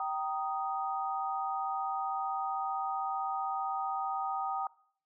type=chord; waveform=sine; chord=Eb major; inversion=first; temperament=just; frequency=777.8 / 933.4 / 1244.5 Hz; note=G5 / Bb5 / Eb6; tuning=-14 / +2 / 0 cents; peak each=-34 / -39 / -36 dBFS; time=0-4.67 s; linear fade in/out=2 ms; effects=noise-tail reverb RT60 0.6 s tail -22 dB re dry